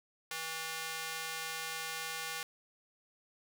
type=tone with high-pass filter; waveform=square; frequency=161.7 Hz; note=E3; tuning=33 cents flat; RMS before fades=-40 dBFS; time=0.31-2.43 s; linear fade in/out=2 ms; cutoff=1400 Hz; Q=0.68; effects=none